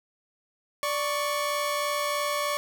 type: tone pair together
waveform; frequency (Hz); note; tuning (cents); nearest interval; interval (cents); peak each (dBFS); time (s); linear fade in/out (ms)
sawtooth; 585.9 / 1108.7; D5 / C#6; -4 / 0; major seventh; 1104; -25; 0.83-2.57; 0
effects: none